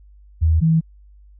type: tone pair in turn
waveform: sine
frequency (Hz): 80.2 / 161.52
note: E2 / E3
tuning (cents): -47 / -35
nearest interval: octave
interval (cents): 1212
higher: second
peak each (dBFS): -12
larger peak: neither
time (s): 0.41-0.61 / 0.61-0.81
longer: neither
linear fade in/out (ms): 20
effects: added 50 Hz sine -44 dBFS peak until 1.39 s